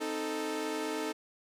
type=chord; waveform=sawtooth; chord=A diminished; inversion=first; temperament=equal; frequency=261.6 / 311.1 / 440 Hz; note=C4 / Eb4 / A4; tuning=0 / 0 / 0 cents; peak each=-38 / -32 / -32 dBFS; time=0-1.13 s; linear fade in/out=20 ms; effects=low-pass 12000 Hz 12 dB/octave